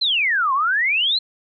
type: exponential two-way sweep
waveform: sine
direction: down then up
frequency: 4221 to 1028 to 4221 Hz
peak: -16 dBFS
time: 0.01-1.19 s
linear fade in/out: 10 ms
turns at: 0.53 s
effects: none